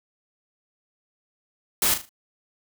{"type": "noise with echo", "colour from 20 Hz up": "white", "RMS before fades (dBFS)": -21, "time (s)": [1.82, 1.94], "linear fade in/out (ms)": 2, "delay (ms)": 38, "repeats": 4, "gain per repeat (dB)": -9, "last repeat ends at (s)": 2.092, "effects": []}